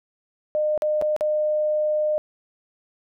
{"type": "tone with dropouts", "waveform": "sine", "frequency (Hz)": 608, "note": "D#5", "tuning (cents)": -40, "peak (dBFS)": -19, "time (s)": [0.55, 2.18], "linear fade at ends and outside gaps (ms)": 0, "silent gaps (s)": [[0.777, 0.821], [1.014, 1.022], [1.164, 1.209]], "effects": []}